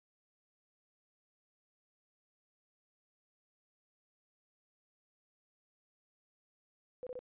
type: tone bursts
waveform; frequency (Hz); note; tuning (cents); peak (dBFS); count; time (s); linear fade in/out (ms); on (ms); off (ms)
sine; 502; B4; +28; -40; 3; 7.03-7.191; 0; 37; 25
effects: resampled to 8000 Hz